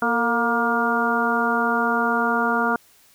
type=harmonic tone with a mistuned harmonic; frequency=235.8 Hz; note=A#3; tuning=20 cents sharp; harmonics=1 / 2 / 3 / 4 / 5 / 6; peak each=-25 / -27 / -26 / -26 / -26 / -23 dBFS; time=0.02-2.76 s; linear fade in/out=2 ms; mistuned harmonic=2; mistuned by=-55 cents; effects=white hiss -55 dBFS RMS until 3.14 s